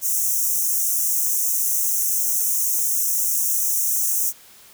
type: high-pass noise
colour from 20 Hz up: white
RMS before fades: -21 dBFS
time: 0.01-4.33 s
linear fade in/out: 50 ms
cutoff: 5700 Hz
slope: 96 dB/octave
effects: white hiss -48 dBFS RMS until 4.73 s